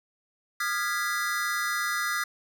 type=chord; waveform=square; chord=F half-diminished seventh; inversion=third; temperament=equal with one note detuned; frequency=1219.6 / 1396.9 / 1661.2 / 1975.5 Hz; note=Eb6 / F6 / Ab6 / Cb7; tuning=-35 / 0 / 0 / 0 cents; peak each=-33 dBFS; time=0.6-2.24 s; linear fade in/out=5 ms; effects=none